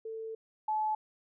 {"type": "tone pair in turn", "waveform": "sine", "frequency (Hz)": [445.4, 861], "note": ["A4", "A5"], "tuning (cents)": [21, -38], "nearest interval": "major seventh", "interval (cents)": 1141, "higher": "second", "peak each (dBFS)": [-37, -28], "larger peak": "second", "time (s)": [[0.05, 0.35], [0.68, 0.95]], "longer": "first", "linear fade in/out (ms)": 5, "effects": []}